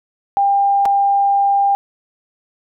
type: tone with dropouts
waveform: sine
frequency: 798 Hz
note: G5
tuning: 31 cents sharp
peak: -11 dBFS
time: 0.37-1.75 s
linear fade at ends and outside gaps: 0 ms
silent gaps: 0.854-0.858 s
effects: none